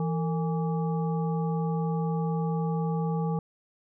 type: harmonic tone with a mistuned harmonic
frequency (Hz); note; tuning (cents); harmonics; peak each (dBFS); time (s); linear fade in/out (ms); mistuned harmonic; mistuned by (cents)
164.81; E3; 0; 1 / 3 / 5 / 7; -26 / -34 / -36 / -43; 0-3.39; 2; 3; -140
effects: none